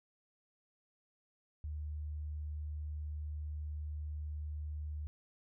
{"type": "tone", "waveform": "sine", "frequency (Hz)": 75.4, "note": "D2", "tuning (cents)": 46, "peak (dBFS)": -38, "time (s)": [1.64, 5.07], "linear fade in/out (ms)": 0, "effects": []}